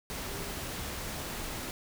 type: tone in noise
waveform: sine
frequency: 399.7 Hz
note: G4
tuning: 34 cents sharp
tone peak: -46 dBFS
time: 0.28-0.51 s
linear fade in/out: 0 ms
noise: pink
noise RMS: -38 dBFS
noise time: 0.1-1.71 s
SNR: -11 dB
effects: none